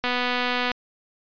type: click train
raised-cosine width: 0.3 ms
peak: -9 dBFS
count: 168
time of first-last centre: 0.04-0.716 s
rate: 247 Hz
effects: resampled to 11025 Hz